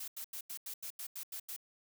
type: noise bursts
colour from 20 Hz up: blue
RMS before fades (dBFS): -43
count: 10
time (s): 0-1.564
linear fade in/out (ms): 5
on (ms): 79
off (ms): 86
effects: none